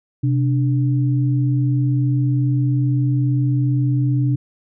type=tone pair together; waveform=sine; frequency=128.8 / 293.7 Hz; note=C3 / D4; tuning=-27 / 0 cents; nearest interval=octave + major second; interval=1427 cents; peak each=-15 / -23 dBFS; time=0.23-4.36 s; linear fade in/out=10 ms; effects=none